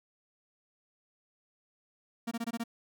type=tone bursts; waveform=45% pulse; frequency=231.8 Hz; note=A#3; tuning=10 cents flat; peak=-32 dBFS; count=6; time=2.27-2.639 s; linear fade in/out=10 ms; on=44 ms; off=21 ms; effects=none